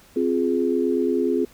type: chord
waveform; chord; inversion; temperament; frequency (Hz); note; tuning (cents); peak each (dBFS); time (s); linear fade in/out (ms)
sine; F minor; second; equal with one note detuned; 261.6 / 349.2 / 418.4; C4 / F4 / Ab4; 0 / 0 / +13; -23; 0.16-1.45; 5
effects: pink hiss -52 dBFS RMS until 1.53 s